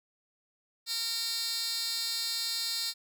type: tone with high-pass filter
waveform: 15% pulse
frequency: 459.4 Hz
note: A#4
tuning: 25 cents flat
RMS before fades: -33 dBFS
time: 0.86-2.94 s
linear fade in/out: 50 ms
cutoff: 4100 Hz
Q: 2.6
effects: none